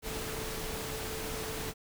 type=tone in noise; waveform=sine; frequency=440 Hz; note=A4; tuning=in tune; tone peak=-42 dBFS; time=0.02-1.74 s; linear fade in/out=50 ms; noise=pink; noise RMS=-38 dBFS; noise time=0.02-1.74 s; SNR=-7 dB; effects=none